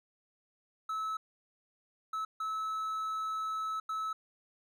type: tone bursts at uneven times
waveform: triangle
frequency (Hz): 1300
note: E6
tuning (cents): -24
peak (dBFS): -31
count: 4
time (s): 0.89-1.17 / 2.13-2.25 / 2.4-3.8 / 3.89-4.13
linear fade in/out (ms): 5
effects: none